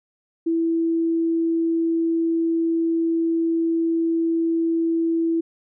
sine tone, 330.3 Hz, E4, 4 cents sharp, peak -18 dBFS, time 0.46-5.41 s, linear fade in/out 10 ms, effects none

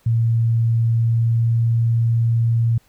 sine tone with pitch glide, 115 to 115.73 Hz, A#2 to A#2, -23 to -12 cents, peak -14 dBFS, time 0.06-2.78 s, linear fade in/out 5 ms, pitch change +11 cents, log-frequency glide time 0.92-1.55 s, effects pink hiss -58 dBFS RMS until 2.88 s

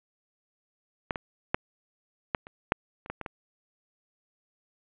clicks, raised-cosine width 0.5 ms, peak -13 / -19 / -8 / -10 / -28 / -6 / -28 / -18 / -21 / -21 dBFS, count 10, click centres 1.108 / 1.158 / 1.545 / 2.348 / 2.469 / 2.721 / 3.061 / 3.1 / 3.213 / 3.262 s, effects resampled to 8000 Hz + 8-bit

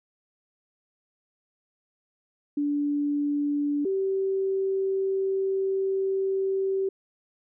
sine tone pair in turn, 290 / 385.9 Hz, D4 / G4, -22 / -27 cents, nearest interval perfect fourth, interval 495 cents, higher second, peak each -23 dBFS, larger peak neither, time 2.57-3.85 / 3.85-6.89 s, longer second, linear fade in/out 5 ms, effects none

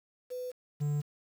sine / triangle tone pair in turn, 500 / 146.77 Hz, B4 / D3, +21 / -1 cents, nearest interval octave + major sixth, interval 2122 cents, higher first, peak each -35 / -26 dBFS, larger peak second, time 0.3-0.52 / 0.8-1.02 s, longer neither, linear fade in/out 20 ms, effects 9-bit

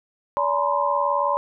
sine tone cluster, 573 / 853 / 960 / 1039 Hz, D5 / G#5 / B5 / C6, -43 / +46 / -49 / -12 cents, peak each -24 / -29 / -24 / -23 dBFS, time 0.37-1.37 s, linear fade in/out 0 ms, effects none

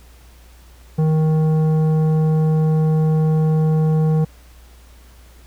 sine tone with tanh clipping, 156.8 Hz, D#3, 14 cents sharp, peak -15 dBFS, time 0.98-4.25 s, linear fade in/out 10 ms, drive 11 dB, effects added 60 Hz sine -43 dBFS peak until 5.46 s + pink hiss -51 dBFS RMS until 5.46 s

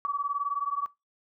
sine beating tone pair, 1133 / 1152 Hz, C#6 / D6, +37 / -34 cents, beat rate 19 Hz, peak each -30 / -30 dBFS, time 0.05-0.86 s, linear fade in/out 0 ms, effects noise-tail reverb RT60 0.2 s tail -19 dB re dry

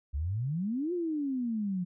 sine exponential two-way sweep, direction up then down, 65.6 to 362.4 to 174.4 Hz, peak -29 dBFS, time 0.13-1.85 s, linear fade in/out 20 ms, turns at 0.93 s, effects none

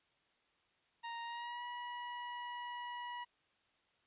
sawtooth tone with pitch glide, 932.3 to 969.1 Hz, A#5 to B5, 0 to -33 cents, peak -38 dBFS, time 1.03-3.25 s, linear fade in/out 20 ms, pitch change +67 cents, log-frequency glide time 1.23-1.63 s, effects white hiss -75 dBFS RMS until 4.06 s + resampled to 8000 Hz

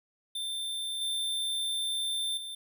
square tone with level steps, 3569 Hz, A7, 24 cents sharp, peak -33 / -30 / -38 dBFS, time 0.35-2.55 s, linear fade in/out 5 ms, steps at 1.01 / 2.37 s, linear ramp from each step 5 ms, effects none

